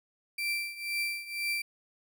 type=tone with tremolo; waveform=35% pulse; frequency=2348 Hz; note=D7; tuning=1 cent flat; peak=-26 dBFS; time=0.38-1.62 s; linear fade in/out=5 ms; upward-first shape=triangle; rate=2 Hz; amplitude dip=85%; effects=none